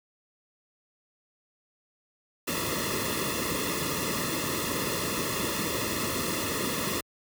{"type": "noise with comb filter", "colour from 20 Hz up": "pink", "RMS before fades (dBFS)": -30, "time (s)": [2.47, 7.01], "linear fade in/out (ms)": 10, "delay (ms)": 1.3, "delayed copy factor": -0.95, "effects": ["high-pass 60 Hz 12 dB/octave"]}